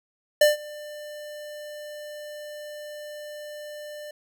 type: tone with ADSR envelope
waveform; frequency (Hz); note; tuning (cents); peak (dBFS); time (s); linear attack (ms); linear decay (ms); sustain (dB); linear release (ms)
square; 596; D5; +25; -13; 0.41-4.11; 5; 150; -24; 4
effects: none